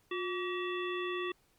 harmonic tone with a mistuned harmonic, 381.8 Hz, G4, 46 cents flat, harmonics 1 / 3 / 5 / 7 / 9, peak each -35 / -40 / -42 / -43 / -45 dBFS, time 0.11-1.32 s, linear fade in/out 5 ms, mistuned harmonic 1, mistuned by -110 cents, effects pink hiss -70 dBFS RMS until 1.58 s + MP3 96 kbps

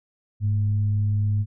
sine tone with frequency modulation, 102.8 Hz, G#2, 17 cents flat, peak -19 dBFS, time 0.4-1.46 s, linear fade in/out 50 ms, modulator 121 Hz, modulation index 0.25, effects none

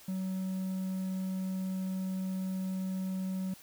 triangle tone, 188.1 Hz, F#3, 29 cents sharp, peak -30 dBFS, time 0.08-3.54 s, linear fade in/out 5 ms, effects white hiss -55 dBFS RMS until 3.62 s

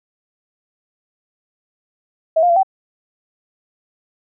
sine tone with pitch steps, 644 / 704 / 682 / 768 Hz, E5 / F5 / F5 / G5, -41 / +14 / -41 / -36 cents, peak -10 dBFS, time 2.36-2.632 s, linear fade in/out 10 ms, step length 68 ms, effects none

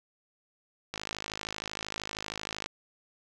click train, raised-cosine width 0.2 ms, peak -17 dBFS, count 92, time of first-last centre 0.94-2.66 s, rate 52.9 Hz, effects none

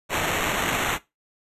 blue noise with sample-and-hold, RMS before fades -25 dBFS, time 0.09-0.99 s, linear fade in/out 50 ms, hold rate 4900 Hz, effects noise-tail reverb RT60 0.2 s tail -18 dB re dry + resampled to 32000 Hz

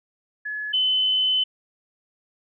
sine tone pair in turn, 1703 / 3034 Hz, G#6 / F#7, +43 / +43 cents, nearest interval minor seventh, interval 1000 cents, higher second, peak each -27 / -18 dBFS, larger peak second, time 0.45-0.73 / 0.73-1.44 s, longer second, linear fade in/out 10 ms, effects none

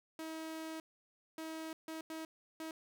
sawtooth tone bursts at uneven times, 319.7 Hz, D#4, 47 cents sharp, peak -38 dBFS, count 5, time 0.19-0.8 / 1.38-1.73 / 1.88-2.01 / 2.1-2.25 / 2.6-2.71 s, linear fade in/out 2 ms, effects none

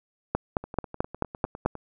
two click trains, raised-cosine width 1 ms, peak -23 / -9 dBFS, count 12 / 7, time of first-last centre 0.64-1.753 / 0.35-1.66 s, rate 9.88 / 4.58 Hz, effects none

